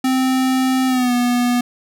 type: tone with pitch glide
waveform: square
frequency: 260 to 244 Hz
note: C4 to B3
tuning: -11 to -21 cents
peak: -15 dBFS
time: 0.04-1.61 s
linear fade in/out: 5 ms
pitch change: -110 cents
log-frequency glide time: 0.87-1.13 s
effects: none